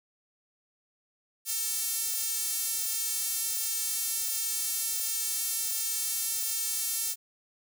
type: tone with high-pass filter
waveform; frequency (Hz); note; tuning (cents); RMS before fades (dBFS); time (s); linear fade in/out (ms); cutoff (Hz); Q
sawtooth; 449.3; A4; +36; -31; 1.45-7.16; 50; 8000; 0.89
effects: none